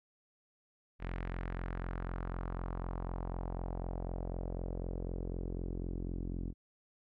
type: tone with low-pass filter sweep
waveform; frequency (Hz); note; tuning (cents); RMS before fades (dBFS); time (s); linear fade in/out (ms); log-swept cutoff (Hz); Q
sawtooth; 44; F1; +14; -39; 0.99-6.54; 50; 2200 to 280; 1.9
effects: none